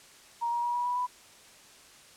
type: tone with pitch steps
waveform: sine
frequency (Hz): 940 / 949.8 / 959.8 / 969.8 / 979.9 / 990.2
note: A#5 / A#5 / B5 / B5 / B5 / B5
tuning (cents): +14 / +32 / -50 / -32 / -14 / +4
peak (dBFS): -27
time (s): 0.41-1.07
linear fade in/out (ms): 20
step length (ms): 110
effects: white hiss -54 dBFS RMS until 2.16 s + low-pass 9000 Hz 12 dB/octave